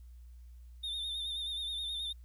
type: tone with vibrato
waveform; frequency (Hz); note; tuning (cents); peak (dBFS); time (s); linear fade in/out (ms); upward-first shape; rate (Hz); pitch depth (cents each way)
triangle; 3627; A#7; -48; -34; 0.83-2.13; 10; sine; 9.4; 52
effects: added 60 Hz sine -49 dBFS peak until 2.24 s + white hiss -75 dBFS RMS until 2.24 s